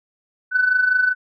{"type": "tone with amplitude modulation", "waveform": "sine", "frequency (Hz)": 1500, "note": "F#6", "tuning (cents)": 23, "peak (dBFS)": -11, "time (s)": [0.51, 1.15], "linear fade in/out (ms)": 50, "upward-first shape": "sine", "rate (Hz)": 25, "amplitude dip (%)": 65, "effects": ["tanh soft clip ceiling -7 dBFS"]}